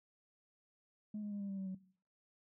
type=tone with pitch steps; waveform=sine; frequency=211.3 / 207.2 / 203.2 / 199.21 / 195.34 / 191.54 / 187.81 Hz; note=G#3 / G#3 / G#3 / G3 / G3 / G3 / F#3; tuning=+30 / -4 / -38 / +28 / -6 / -40 / +26 cents; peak=-38 dBFS; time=1.14-1.749 s; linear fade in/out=5 ms; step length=87 ms; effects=noise-tail reverb RT60 0.5 s tail -19 dB re dry + tanh soft clip ceiling -37 dBFS